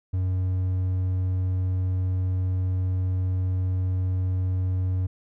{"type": "tone", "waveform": "triangle", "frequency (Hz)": 92.5, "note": "F#2", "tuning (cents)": 0, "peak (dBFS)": -20, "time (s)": [0.13, 5.07], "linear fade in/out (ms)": 10, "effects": []}